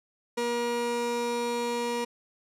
30% pulse tone pair together, 238.4 / 476.9 Hz, A#3 / A#4, +39 / +39 cents, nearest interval octave, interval 1200 cents, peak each -31 / -26 dBFS, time 0.37-2.05 s, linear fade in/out 10 ms, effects low-pass 10000 Hz 12 dB/octave

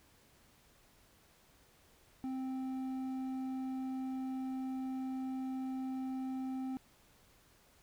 sine tone with hard clipping, 261.6 Hz, C4, in tune, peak -38 dBFS, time 2.24-6.77 s, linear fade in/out 0 ms, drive 6 dB, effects pink hiss -66 dBFS RMS until 7.82 s

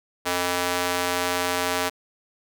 square tone with high-pass filter, 89 Hz, F2, 33 cents sharp, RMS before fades -25 dBFS, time 0.25-1.9 s, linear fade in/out 20 ms, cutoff 550 Hz, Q 0.62, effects none

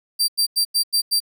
sawtooth tone bursts, 4699 Hz, D8, in tune, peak -13 dBFS, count 6, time 0.19-1.203 s, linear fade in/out 20 ms, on 93 ms, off 91 ms, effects none

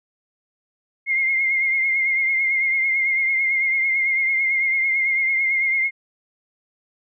sine tone with vibrato, 2128 Hz, C7, 29 cents sharp, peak -17 dBFS, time 1.06-5.91 s, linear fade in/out 50 ms, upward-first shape triangle, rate 9 Hz, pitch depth 47 cents each way, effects none

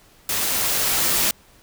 white noise with level ramp, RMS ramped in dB -23 to -19 dBFS, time 0.29-1.31 s, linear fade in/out 2 ms, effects pink hiss -53 dBFS RMS until 1.62 s

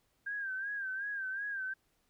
sine tone with vibrato, 1593 Hz, G6, 27 cents sharp, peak -35 dBFS, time 0.26-1.74 s, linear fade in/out 10 ms, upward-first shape sine, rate 2.7 Hz, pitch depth 81 cents each way, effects pink hiss -75 dBFS RMS until 2.09 s

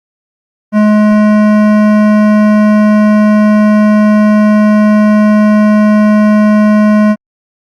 sine tone with hard clipping, 211.4 Hz, G#3, 31 cents sharp, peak -6 dBFS, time 0.72-7.16 s, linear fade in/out 50 ms, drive 15 dB, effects Opus 32 kbps

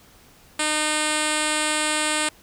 5% pulse tone with low-pass filter, 305.4 Hz, D#4, 32 cents flat, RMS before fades -23 dBFS, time 0.59-2.29 s, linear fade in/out 5 ms, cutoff 8300 Hz, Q 3.1, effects pink hiss -52 dBFS RMS until 2.42 s

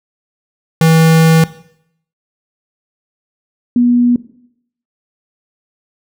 square / sine tone pair in turn, 161.9 / 242.6 Hz, E3 / B3, -31 / -31 cents, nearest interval perfect fifth, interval 700 cents, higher second, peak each -7 dBFS, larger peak neither, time 0.81-1.44 / 3.76-4.16 s, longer first, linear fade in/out 2 ms, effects noise-tail reverb RT60 0.7 s tail -17 dB re dry

